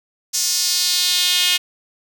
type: tone with high-pass filter sweep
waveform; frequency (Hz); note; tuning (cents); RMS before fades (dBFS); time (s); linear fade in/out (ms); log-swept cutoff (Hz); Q
sawtooth; 359.2; F4; +49; -18; 0.33-1.58; 20; 5900 to 3000; 2.6
effects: none